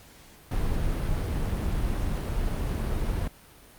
brown noise, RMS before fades -27 dBFS, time 0.51-3.28 s, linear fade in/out 5 ms, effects pink hiss -52 dBFS RMS until 3.78 s + Opus 48 kbps

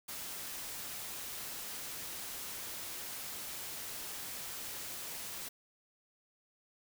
white noise, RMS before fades -43 dBFS, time 0.08-5.49 s, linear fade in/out 10 ms, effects none

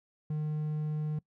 triangle tone, 152.5 Hz, D#3, 34 cents flat, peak -28 dBFS, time 0.3-1.19 s, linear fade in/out 5 ms, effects noise-tail reverb RT60 0.1 s tail -23 dB re dry

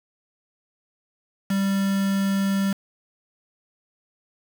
triangle tone with quantisation, 196 Hz, G3, in tune, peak -18 dBFS, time 1.5-2.73 s, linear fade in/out 5 ms, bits 5, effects none

